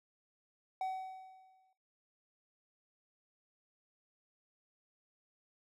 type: tone with exponential decay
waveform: triangle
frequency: 755 Hz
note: F#5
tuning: 35 cents sharp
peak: -31 dBFS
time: 0.81-1.73 s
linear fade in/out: 2 ms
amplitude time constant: 200 ms
effects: noise-tail reverb RT60 0.3 s tail -20 dB re dry